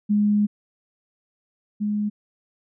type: tone pair in turn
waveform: sine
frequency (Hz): 207.7 / 208.7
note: G#3 / G#3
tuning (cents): 0 / +9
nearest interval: unison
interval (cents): 9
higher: second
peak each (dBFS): -16 / -21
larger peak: first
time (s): 0.09-0.47 / 1.8-2.1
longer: first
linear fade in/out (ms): 20
effects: none